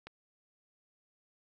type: click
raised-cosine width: 0.3 ms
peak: -29 dBFS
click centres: 0.07 s
effects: none